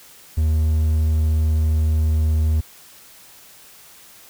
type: tone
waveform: triangle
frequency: 78.1 Hz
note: D#2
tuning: 7 cents sharp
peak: -13 dBFS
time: 0.37-2.61 s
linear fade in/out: 10 ms
effects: white hiss -46 dBFS RMS until 4.29 s